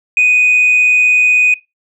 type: tone with amplitude modulation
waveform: sine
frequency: 2489 Hz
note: D#7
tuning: in tune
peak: -4 dBFS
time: 0.17-1.54 s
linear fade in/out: 2 ms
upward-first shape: sine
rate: 116 Hz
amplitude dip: 35%
effects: noise-tail reverb RT60 0.2 s tail -19 dB re dry + tanh soft clip ceiling -4 dBFS